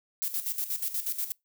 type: noise with tremolo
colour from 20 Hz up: violet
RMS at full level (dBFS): -30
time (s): 0.22-1.32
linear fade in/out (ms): 0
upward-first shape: square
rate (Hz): 8.3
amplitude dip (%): 70
effects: noise-tail reverb RT60 0.2 s tail -26 dB re dry